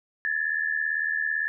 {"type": "tone pair together", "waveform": "sine", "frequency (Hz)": [1700, 1777.9], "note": ["G#6", "A6"], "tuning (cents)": [40, 18], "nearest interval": "minor second", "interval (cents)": 78, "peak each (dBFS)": -27, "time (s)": [0.25, 1.48], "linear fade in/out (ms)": 0, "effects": []}